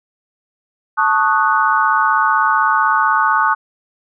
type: chord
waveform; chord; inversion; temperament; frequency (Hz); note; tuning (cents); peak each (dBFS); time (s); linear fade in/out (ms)
sine; D# half-diminished seventh; second; equal; 880 / 1108.7 / 1244.5 / 1480; A5 / C#6 / D#6 / F#6; 0 / 0 / 0 / 0; -17; 0.97-3.55; 20
effects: none